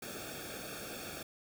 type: noise with comb filter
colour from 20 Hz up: pink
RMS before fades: -44 dBFS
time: 0.02-1.23 s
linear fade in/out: 5 ms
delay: 1 ms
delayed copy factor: -1
effects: none